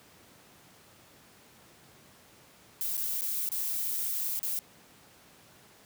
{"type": "noise with dropouts", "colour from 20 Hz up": "violet", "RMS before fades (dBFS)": -32, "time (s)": [2.81, 4.59], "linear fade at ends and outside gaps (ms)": 0, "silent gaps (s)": [[2.969, 2.976], [3.21, 3.219], [3.49, 3.518], [4.392, 4.43]], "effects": ["pink hiss -57 dBFS RMS until 5.85 s", "high-pass 100 Hz 12 dB/octave"]}